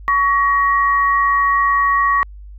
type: tone pair together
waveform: sine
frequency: 1124.4 / 1891 Hz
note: C#6 / A#6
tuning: +24 / +24 cents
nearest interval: major sixth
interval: 900 cents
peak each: -13 / -18 dBFS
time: 0.08-2.23 s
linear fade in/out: 0 ms
effects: added 50 Hz sine -33 dBFS peak until 2.58 s